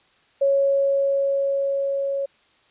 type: tone with level ramp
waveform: sine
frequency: 553 Hz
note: C#5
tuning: 4 cents flat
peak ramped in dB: -15 to -22 dBFS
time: 0.41-2.26 s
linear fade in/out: 10 ms
effects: white hiss -59 dBFS RMS until 2.7 s + resampled to 8000 Hz